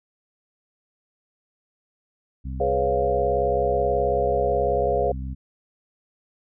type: harmonic tone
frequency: 65.41 Hz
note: C2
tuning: in tune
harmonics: 1 / 2 / 3 / 4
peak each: -29 / -35 / -39 / -41 dBFS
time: 2.44-5.35 s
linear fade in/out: 20 ms
type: chord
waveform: sine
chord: C# dominant seventh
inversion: second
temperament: equal with one note detuned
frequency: 415.3 / 495.9 / 554.4 / 698.5 Hz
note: G#4 / B4 / C#5 / E#5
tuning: 0 / +7 / 0 / 0 cents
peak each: -25 dBFS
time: 2.6-5.12 s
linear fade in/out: 5 ms
effects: none